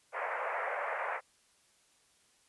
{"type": "band-pass noise", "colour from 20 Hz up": "pink", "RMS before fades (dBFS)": -36, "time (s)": [0.12, 1.21], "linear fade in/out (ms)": 50, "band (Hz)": [510, 2200], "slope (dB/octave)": 48, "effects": ["white hiss -68 dBFS RMS until 2.48 s", "resampled to 24000 Hz"]}